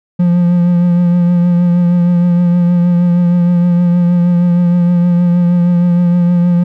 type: tone with vibrato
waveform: triangle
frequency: 175 Hz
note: F3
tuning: 4 cents sharp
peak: -5 dBFS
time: 0.19-6.64 s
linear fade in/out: 10 ms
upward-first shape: triangle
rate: 6.4 Hz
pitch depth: 29 cents each way
effects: none